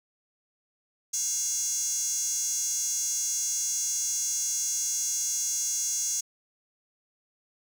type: tone with high-pass filter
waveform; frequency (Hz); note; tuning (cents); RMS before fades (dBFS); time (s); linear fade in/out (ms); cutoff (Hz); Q
square; 307.6; D#4; -20; -29; 1.13-6.21; 10; 6400; 8.8
effects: none